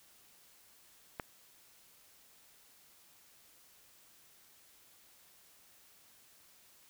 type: click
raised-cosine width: 0.5 ms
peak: -22 dBFS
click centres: 1.198 s
effects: white hiss -63 dBFS RMS until 6.89 s